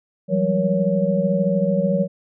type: tone cluster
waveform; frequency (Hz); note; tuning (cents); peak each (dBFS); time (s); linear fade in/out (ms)
sine; 170.3 / 188.8 / 202.1 / 475.1 / 560; F3 / F#3 / G#3 / A#4 / C#5; -43 / +35 / -47 / +33 / +18; -24 / -20 / -29 / -27 / -21; 0.28-2.08; 50
effects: none